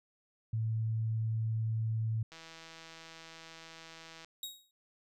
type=tone; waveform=sine; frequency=111.4 Hz; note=A2; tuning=22 cents sharp; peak=-30 dBFS; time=0.53-2.23 s; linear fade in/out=5 ms
type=click train; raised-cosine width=0.2 ms; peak=-33 dBFS; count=315; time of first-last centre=2.32-4.246 s; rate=163 Hz
type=tone with exponential decay; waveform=sawtooth; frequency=3780 Hz; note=A#7; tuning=23 cents sharp; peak=-33 dBFS; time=4.43-4.71 s; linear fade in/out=2 ms; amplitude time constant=60 ms
effects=none